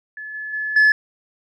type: tone with level steps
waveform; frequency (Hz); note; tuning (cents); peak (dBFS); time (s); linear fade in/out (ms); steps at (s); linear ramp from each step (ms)
sine; 1720; A6; -40; -30 / -27 / -22 / -8; 0.17-0.92; 2; 0.34 / 0.53 / 0.76; 5
effects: tanh soft clip ceiling -9 dBFS

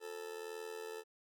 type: tone with amplitude modulation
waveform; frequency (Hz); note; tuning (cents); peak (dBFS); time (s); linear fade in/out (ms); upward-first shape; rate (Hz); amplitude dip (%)
40% pulse; 440; A4; 0; -39; 0-1.04; 50; sine; 81.6; 75
effects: none

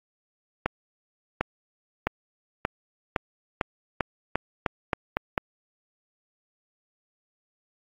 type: accelerating click train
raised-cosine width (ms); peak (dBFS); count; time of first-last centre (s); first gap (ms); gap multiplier
0.5; -8; 12; 0.66-5.378; 750; 0.88
effects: AAC 32 kbps

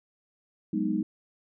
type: chord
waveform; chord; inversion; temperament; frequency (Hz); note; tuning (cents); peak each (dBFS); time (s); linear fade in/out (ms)
sine; G# minor seventh; third; equal; 185 / 207.7 / 246.9 / 311.1; F#3 / G#3 / B3 / D#4; 0 / 0 / 0 / 0; -33 / -29 / -33 / -29; 0.73-1.03; 5
effects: none

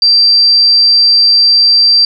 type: tone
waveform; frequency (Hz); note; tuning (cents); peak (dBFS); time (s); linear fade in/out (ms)
sine; 4699; D8; 0; -4; 0.02-2.05; 2
effects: none

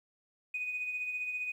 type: tone with tremolo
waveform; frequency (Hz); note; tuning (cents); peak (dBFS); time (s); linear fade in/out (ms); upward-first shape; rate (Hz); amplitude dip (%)
sine; 2489; D#7; 0; -31; 0.54-1.52; 5; sine; 15; 45
effects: tanh soft clip ceiling -27 dBFS + 11-bit

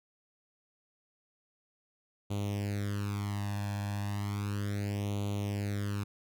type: tone with flanger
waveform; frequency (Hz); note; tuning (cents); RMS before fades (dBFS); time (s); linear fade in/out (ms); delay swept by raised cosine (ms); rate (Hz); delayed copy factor
sawtooth; 101.7; G#2; -36; -34; 2.3-6.04; 10; 0.29 to 1.19; 0.34; +0.85
effects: none

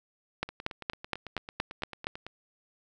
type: two click trains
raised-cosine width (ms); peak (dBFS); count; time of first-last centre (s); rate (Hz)
0.3; -13 / -24; 8 / 17; 0.43-2.069 / 0.49-2.266; 4.27 / 9.01
effects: none

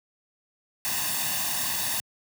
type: noise with comb filter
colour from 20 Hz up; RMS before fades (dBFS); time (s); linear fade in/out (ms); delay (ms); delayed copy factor
white; -28; 0.85-2; 0; 1.1; +0.75
effects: high-pass 100 Hz 12 dB/octave

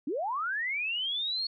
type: linear sweep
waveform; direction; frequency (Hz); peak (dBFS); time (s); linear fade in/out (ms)
sine; up; 250 to 4379; -29; 0.07-1.47; 5
effects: none

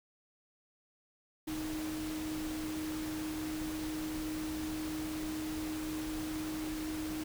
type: tone in noise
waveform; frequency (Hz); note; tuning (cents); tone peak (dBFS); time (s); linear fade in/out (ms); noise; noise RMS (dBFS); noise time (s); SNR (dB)
sine; 311.1; D#4; 0; -36; 1.47-7.24; 10; pink; -44; 1.47-7.24; +5
effects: none

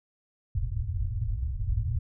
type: low-pass noise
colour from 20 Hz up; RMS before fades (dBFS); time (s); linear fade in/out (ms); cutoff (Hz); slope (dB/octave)
white; -29; 0.55-1.99; 5; 120; 96
effects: none

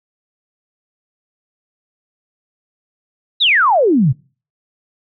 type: exponential sweep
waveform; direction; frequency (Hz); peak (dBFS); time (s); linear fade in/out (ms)
sine; down; 4047 to 117.1; -9; 3.4-4.13; 20
effects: noise-tail reverb RT60 0.4 s tail -26 dB re dry

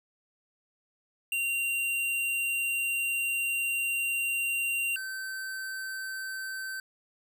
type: tone pair in turn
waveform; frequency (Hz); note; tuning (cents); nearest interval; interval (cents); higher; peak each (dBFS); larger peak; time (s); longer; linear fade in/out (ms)
square; 2766 / 1543.4; F7 / G6; -17 / -27; minor seventh; 1010; first; -28 / -35; first; 1.32-4.96 / 4.96-6.8; first; 2
effects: none

